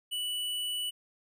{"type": "tone", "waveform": "square", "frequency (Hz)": 2960, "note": "F#7", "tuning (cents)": 0, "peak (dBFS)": -32, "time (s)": [0.11, 0.91], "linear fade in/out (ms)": 20, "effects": []}